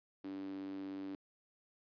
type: tone with high-pass filter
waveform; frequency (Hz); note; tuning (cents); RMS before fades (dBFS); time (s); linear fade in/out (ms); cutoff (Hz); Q
sawtooth; 96.6; G2; -25; -44; 0.24-1.15; 0; 290; 7.4
effects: resampled to 11025 Hz